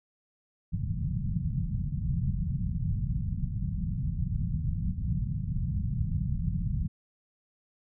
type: low-pass noise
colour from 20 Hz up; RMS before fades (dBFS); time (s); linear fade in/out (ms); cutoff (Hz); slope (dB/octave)
white; -30; 0.72-6.88; 20; 180; 48
effects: none